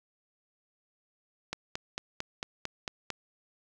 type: click train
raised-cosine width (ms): 0.2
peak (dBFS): -16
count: 8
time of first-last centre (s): 1.53-3.103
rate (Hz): 4.45
effects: none